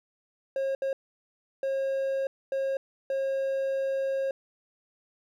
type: tone bursts at uneven times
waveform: triangle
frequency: 540 Hz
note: C#5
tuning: 45 cents flat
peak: -24 dBFS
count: 5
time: 0.56-0.75 / 0.82-0.93 / 1.63-2.27 / 2.52-2.77 / 3.1-4.31 s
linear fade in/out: 2 ms
effects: none